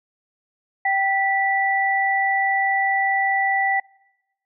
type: tone pair together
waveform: sine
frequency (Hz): 779.8 / 1965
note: G5 / B6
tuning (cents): -9 / -9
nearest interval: octave + major third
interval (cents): 1600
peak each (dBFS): -20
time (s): 0.85-3.8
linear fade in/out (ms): 5
effects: noise-tail reverb RT60 1.0 s tail -25 dB re dry